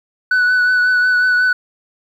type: tone with vibrato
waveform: sine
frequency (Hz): 1488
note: F#6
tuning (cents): +9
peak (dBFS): -8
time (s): 0.31-1.53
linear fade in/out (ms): 5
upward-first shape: triangle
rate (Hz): 5.5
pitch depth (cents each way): 26
effects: tanh soft clip ceiling -10 dBFS + 8-bit